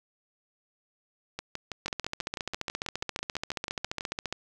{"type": "two click trains", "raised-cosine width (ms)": 0.2, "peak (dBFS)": [-14, -17], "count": [37, 17], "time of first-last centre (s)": [[1.86, 4.326], [1.39, 4.009]], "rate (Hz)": [14.6, 6.11], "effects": []}